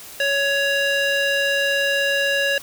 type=tone with band-pass filter; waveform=square; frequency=558 Hz; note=C#5; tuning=11 cents sharp; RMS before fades=-20 dBFS; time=0.2-2.58 s; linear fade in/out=2 ms; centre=2300 Hz; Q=1.2; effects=white hiss -39 dBFS RMS until 2.62 s